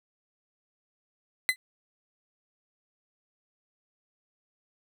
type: tone with exponential decay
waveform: 35% pulse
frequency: 2026 Hz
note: B6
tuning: 44 cents sharp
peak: -15 dBFS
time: 1.49-1.56 s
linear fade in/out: 0 ms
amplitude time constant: 15 ms
effects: none